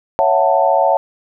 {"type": "chord", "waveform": "sine", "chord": "F# minor seventh", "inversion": "second", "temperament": "just", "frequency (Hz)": [555, 666, 740, 888], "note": ["C#5", "E5", "F#5", "A5"], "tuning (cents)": [2, 18, 0, 16], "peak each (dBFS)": -16, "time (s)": [0.19, 0.97], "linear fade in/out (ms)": 0, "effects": []}